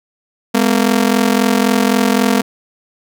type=ring-modulated tone; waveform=sawtooth; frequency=229.9 Hz; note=A#3; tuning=24 cents flat; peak=-4 dBFS; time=0.54-2.42 s; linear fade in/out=10 ms; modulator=21.9 Hz; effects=none

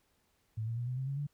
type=tone with pitch steps; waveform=sine; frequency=110 / 115.14 / 120.51 / 126.14 / 132.03 / 138.19 / 144.64 Hz; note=A2 / A#2 / B2 / B2 / C3 / C#3 / D3; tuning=0 / -21 / -42 / +37 / +16 / -5 / -26 cents; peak=-33 dBFS; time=0.57-1.27 s; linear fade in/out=10 ms; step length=100 ms; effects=pink hiss -74 dBFS RMS until 1.33 s

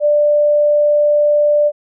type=tone; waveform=sine; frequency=591 Hz; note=D5; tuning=11 cents sharp; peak=-9 dBFS; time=0-1.72 s; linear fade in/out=50 ms; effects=none

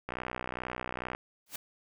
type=click train; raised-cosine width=0.5 ms; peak=-20 dBFS; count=67; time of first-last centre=0.09-1.149 s; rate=62.3 Hz
type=noise with exponential growth; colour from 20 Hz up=white; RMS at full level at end=-34 dBFS; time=1.46-1.56 s; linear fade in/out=5 ms; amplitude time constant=20 ms
effects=none

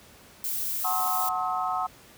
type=noise; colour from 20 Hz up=violet; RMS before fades=-30 dBFS; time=0.44-1.29 s; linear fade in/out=2 ms
type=chord; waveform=sine; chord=F# diminished seventh; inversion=none; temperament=just; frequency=740 / 888 / 1065.6 / 1278.7 Hz; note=F#5 / A5 / C6 / Eb6; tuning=0 / +16 / +31 / +47 cents; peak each=-29 / -35 / -32 / -30 dBFS; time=0.84-1.87 s; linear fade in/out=10 ms
effects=pink hiss -52 dBFS RMS until 2.17 s + high-pass 60 Hz 12 dB/octave

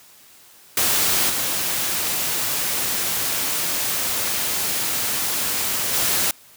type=noise with level steps; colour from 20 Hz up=white; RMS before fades=-19 / -23 / -20 dBFS; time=0.77-6.31 s; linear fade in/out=2 ms; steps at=1.29 / 5.93 s; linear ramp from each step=10 ms; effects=white hiss -49 dBFS RMS until 6.56 s + high-pass 60 Hz 12 dB/octave

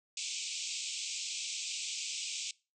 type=band-pass noise; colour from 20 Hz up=white; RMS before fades=-39 dBFS; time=0.17-2.51 s; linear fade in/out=2 ms; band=2300 to 8000 Hz; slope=96 dB/octave; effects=noise-tail reverb RT60 0.3 s tail -23 dB re dry

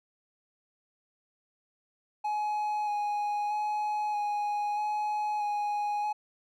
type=tone with vibrato; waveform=triangle; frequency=836 Hz; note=G#5; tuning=11 cents sharp; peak=-26 dBFS; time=2.24-6.13 s; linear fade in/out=10 ms; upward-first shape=square; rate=0.79 Hz; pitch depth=13 cents each way; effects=none

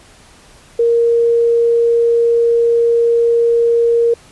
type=tone; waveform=sine; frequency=467.2 Hz; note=A#4; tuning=4 cents sharp; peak=-9 dBFS; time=0.79-4.14 s; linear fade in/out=5 ms; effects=pink hiss -44 dBFS RMS until 4.31 s + resampled to 24000 Hz

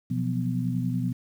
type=tone cluster; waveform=sine; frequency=124.2 / 175.2 / 185.6 / 248.6 Hz; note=B2 / F3 / F#3 / B3; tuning=+10 / +6 / +6 / +12 cents; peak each=-28 / -30 / -34 / -30 dBFS; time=0.1-1.13 s; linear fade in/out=10 ms; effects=9-bit

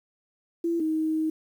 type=tone pair in turn; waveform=sine; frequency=336.9 / 315.2 Hz; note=E4 / D#4; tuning=+38 / +23 cents; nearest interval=minor second; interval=115 cents; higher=first; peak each=-23 dBFS; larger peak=neither; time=0.64-0.8 / 0.8-1.3 s; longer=second; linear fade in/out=5 ms; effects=9-bit

